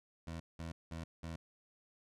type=tone bursts; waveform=20% pulse; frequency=82.41 Hz; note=E2; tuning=in tune; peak=-37 dBFS; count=4; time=0.27-1.36 s; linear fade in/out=5 ms; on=130 ms; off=190 ms; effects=low-pass 9000 Hz 12 dB/octave